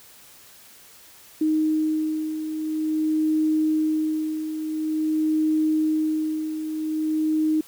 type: beating tone pair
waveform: sine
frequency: 311.1 / 311.58 Hz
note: D#4 / D#4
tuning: 0 / +3 cents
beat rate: 0.48 Hz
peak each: -28 / -21 dBFS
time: 1.41-7.61 s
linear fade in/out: 5 ms
effects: white hiss -49 dBFS RMS until 7.67 s